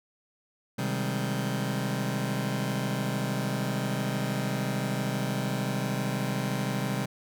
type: chord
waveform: sawtooth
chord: Ab major seventh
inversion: first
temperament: just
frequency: 129.78 / 155.74 / 194.67 / 207.7 Hz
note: C3 / Eb3 / G3 / Ab3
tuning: -14 / +2 / -12 / 0 cents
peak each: -27 / -31 / -28 / -32 dBFS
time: 0.78-7.06 s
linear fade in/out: 10 ms
effects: none